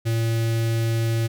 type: tone with notch filter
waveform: square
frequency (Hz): 114.1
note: A#2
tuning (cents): -37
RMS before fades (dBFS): -22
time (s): 0.05-1.28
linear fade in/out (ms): 20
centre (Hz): 970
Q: 1.1
effects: none